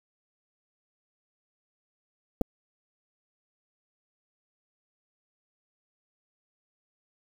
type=clicks; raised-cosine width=2 ms; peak=-13 dBFS; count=2; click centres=2.412 / 2.416 s; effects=7-bit